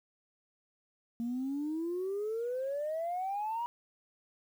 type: exponential sweep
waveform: sine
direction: up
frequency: 230 to 966 Hz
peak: -31 dBFS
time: 1.2-3.66 s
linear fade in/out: 0 ms
effects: tanh soft clip ceiling -29 dBFS + 10-bit